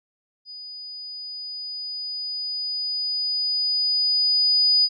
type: tone with level ramp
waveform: sine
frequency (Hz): 4950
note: D#8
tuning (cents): -10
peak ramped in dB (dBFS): -36 to -14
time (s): 0.45-4.89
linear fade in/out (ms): 50
effects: none